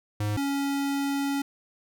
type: tone pair in turn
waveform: square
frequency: 104.6 / 279.2 Hz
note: G#2 / C#4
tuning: +13 / +13 cents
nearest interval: octave + perfect fourth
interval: 1700 cents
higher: second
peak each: -26 dBFS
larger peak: neither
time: 0.2-0.37 / 0.37-1.42 s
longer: second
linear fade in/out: 5 ms
effects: none